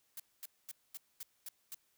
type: noise bursts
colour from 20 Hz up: blue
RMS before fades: -45 dBFS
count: 7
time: 0.17-1.746 s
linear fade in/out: 2 ms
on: 28 ms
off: 230 ms
effects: white hiss -75 dBFS RMS until 1.97 s